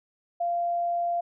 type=tone; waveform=sine; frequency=692 Hz; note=F5; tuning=16 cents flat; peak=-24 dBFS; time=0.4-1.21 s; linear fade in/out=10 ms; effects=none